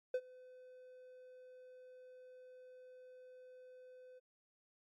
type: tone with ADSR envelope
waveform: triangle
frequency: 507 Hz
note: B4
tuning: 45 cents sharp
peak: -29 dBFS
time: 0.14-4.2 s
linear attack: 4 ms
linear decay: 58 ms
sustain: -24 dB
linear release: 23 ms
effects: MP3 96 kbps